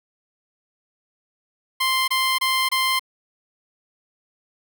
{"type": "tone bursts", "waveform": "15% pulse", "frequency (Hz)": 1046.5, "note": "C6", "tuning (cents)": 0, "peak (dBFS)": -12, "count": 4, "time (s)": [1.8, 2.995], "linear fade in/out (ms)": 10, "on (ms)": 280, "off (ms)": 25, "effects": []}